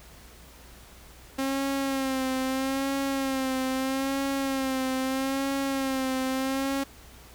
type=tone with vibrato; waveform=sawtooth; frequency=267.5 Hz; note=C4; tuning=38 cents sharp; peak=-22 dBFS; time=1.38-6.84 s; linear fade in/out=10 ms; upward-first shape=sine; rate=0.78 Hz; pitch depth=43 cents each way; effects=added 60 Hz sine -51 dBFS peak until 7.34 s + pink hiss -51 dBFS RMS until 7.34 s